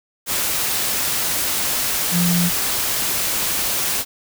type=tone in noise; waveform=sine; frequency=174.61 Hz; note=F3; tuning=in tune; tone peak=-16 dBFS; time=2.11-2.51 s; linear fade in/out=50 ms; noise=white; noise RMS=-21 dBFS; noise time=0.26-4.05 s; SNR=+2 dB; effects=none